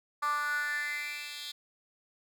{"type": "tone with high-pass filter sweep", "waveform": "10% pulse", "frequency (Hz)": 293.5, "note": "D4", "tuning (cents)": -1, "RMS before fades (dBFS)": -34, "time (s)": [0.22, 1.52], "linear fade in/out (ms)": 10, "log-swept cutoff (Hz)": [1100, 3400], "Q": 6.8, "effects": []}